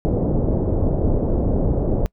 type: low-pass noise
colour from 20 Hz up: pink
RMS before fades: -19 dBFS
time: 0.05-2.06 s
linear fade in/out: 0 ms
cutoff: 580 Hz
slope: 24 dB/octave
effects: noise-tail reverb RT60 0.1 s tail -25 dB re dry